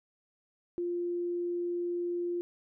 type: tone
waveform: sine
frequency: 349.2 Hz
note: F4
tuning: in tune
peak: -30 dBFS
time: 0.78-2.41 s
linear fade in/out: 0 ms
effects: none